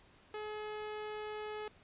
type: tone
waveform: sawtooth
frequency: 425.1 Hz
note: G#4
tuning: 40 cents sharp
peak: -36 dBFS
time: 0.34-1.68 s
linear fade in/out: 2 ms
effects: pink hiss -63 dBFS RMS until 1.83 s + resampled to 8000 Hz